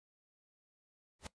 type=noise with exponential growth; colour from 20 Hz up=pink; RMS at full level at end=-39 dBFS; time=1.19-1.27 s; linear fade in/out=5 ms; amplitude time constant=17 ms; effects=noise-tail reverb RT60 0.1 s tail -17 dB re dry + resampled to 22050 Hz